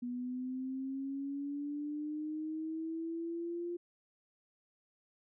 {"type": "linear sweep", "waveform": "sine", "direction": "up", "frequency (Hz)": [242.9, 349.2], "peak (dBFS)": -36, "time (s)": [0.02, 3.77], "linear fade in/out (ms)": 10, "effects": []}